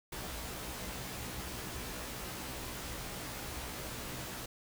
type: noise with comb filter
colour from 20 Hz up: pink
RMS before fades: -42 dBFS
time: 0.12-4.46 s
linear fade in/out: 5 ms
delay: 16 ms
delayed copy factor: +0.9
effects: none